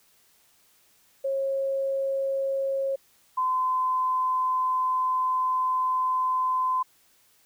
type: tone pair in turn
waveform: sine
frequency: 543 / 1025 Hz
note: C#5 / C6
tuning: -36 / -36 cents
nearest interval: major seventh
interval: 1100 cents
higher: second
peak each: -24 / -22 dBFS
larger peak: second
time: 1.24-2.96 / 3.37-6.83 s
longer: second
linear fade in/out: 10 ms
effects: white hiss -62 dBFS RMS until 7.45 s